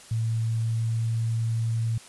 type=tone with pitch glide; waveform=sine; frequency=112.9 to 113.88 Hz; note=A2 to A#2; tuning=+45 to -40 cents; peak=-23 dBFS; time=0.11-1.98 s; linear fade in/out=5 ms; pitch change=+15 cents; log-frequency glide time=0.24-1.15 s; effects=white hiss -48 dBFS RMS until 2.08 s + resampled to 24000 Hz